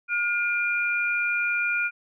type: tone pair together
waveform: sine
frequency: 1428.5 / 2401 Hz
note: F6 / D7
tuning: +39 / +38 cents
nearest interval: major sixth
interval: 899 cents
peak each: -25 dBFS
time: 0.08-1.91 s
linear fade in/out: 50 ms
effects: none